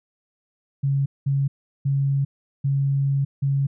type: tone bursts at uneven times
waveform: sine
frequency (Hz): 138.4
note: C#3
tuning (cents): -2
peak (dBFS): -18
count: 5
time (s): 0.83-1.06 / 1.26-1.48 / 1.85-2.25 / 2.64-3.25 / 3.42-3.67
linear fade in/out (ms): 10
effects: none